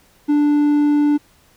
triangle tone, 293.7 Hz, D4, in tune, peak -10 dBFS, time 0.28-1.18 s, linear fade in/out 20 ms, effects pink hiss -54 dBFS RMS until 1.56 s

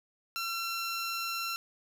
15% pulse tone, 1357 Hz, E6, 50 cents sharp, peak -26 dBFS, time 0.36-1.56 s, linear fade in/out 0 ms, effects none

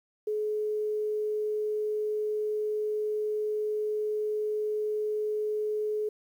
sine tone, 425.3 Hz, G#4, 41 cents sharp, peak -27 dBFS, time 0.27-6.09 s, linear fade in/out 5 ms, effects 10-bit

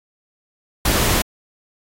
pink noise, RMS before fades -17 dBFS, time 0.85-1.22 s, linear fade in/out 5 ms, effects AAC 48 kbps

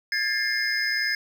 triangle tone cluster, 1638 / 1759 / 2115 / 5070 Hz, G#6 / A6 / C7 / D#8, -24 / -1 / +18 / +32 cents, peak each -27 dBFS, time 0.12-1.15 s, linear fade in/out 2 ms, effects none

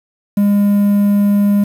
triangle tone with quantisation, 203.3 Hz, G#3, 37 cents flat, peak -7 dBFS, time 0.37-1.64 s, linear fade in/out 5 ms, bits 6, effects none

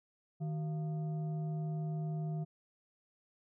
sine tone with frequency modulation, 155.56 Hz, D#3, in tune, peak -34 dBFS, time 0.4-2.45 s, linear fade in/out 20 ms, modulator 535 Hz, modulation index 0.34, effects none

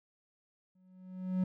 triangle tone with exponential growth, 185 Hz, F#3, in tune, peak -24 dBFS, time 0.75-1.44 s, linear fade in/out 5 ms, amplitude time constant 150 ms, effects none

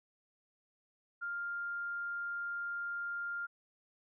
sine tone, 1400 Hz, F6, 4 cents sharp, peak -36 dBFS, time 1.21-3.47 s, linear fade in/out 20 ms, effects none

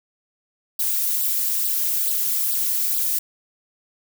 violet noise with flanger, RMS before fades -22 dBFS, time 0.79-3.19 s, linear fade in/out 5 ms, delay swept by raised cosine 0.22 to 3.52 ms, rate 2.3 Hz, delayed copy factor +0.75, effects none

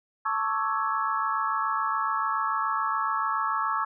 sine tone cluster, 886 / 1106 / 1173 / 1316 / 1674 Hz, A5 / C#6 / D6 / E6 / G#6, +12 / -4 / -2 / -3 / +13 cents, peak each -32 / -28 / -36 / -29 / -35 dBFS, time 0.25-3.85 s, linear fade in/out 10 ms, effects none

